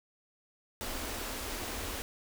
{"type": "band-stop noise", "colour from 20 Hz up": "pink", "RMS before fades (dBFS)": -38, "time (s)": [0.81, 2.02], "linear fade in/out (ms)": 0, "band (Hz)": [100, 210], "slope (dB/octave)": 48, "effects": []}